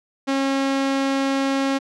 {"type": "tone", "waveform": "sawtooth", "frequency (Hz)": 272, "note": "C#4", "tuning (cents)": -33, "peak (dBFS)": -15, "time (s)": [0.27, 1.79], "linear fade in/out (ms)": 20, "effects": ["low-pass 6000 Hz 12 dB/octave"]}